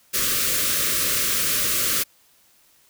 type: band-stop noise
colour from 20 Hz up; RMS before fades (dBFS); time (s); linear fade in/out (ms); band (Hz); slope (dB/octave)
white; -22; 0.13-2.04; 20; 610 to 1100; 96
effects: white hiss -58 dBFS RMS until 2.89 s